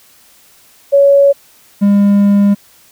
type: tone pair in turn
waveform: sine / triangle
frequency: 560 / 201.8 Hz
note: C#5 / G#3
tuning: +18 / -49 cents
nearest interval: octave + tritone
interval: 1767 cents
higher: first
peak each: -4 dBFS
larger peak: neither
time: 0.92-1.33 / 1.81-2.55 s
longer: second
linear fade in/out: 20 ms
effects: white hiss -46 dBFS RMS until 2.91 s